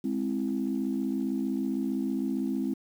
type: chord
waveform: sine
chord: Ab augmented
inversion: none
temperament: equal with one note detuned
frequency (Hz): 207.7 / 263.1 / 329.6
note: Ab3 / C4 / E4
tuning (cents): 0 / +10 / 0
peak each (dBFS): -31 / -29 / -33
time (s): 0.04-2.74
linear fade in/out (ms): 5
effects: tanh soft clip ceiling -19 dBFS + 9-bit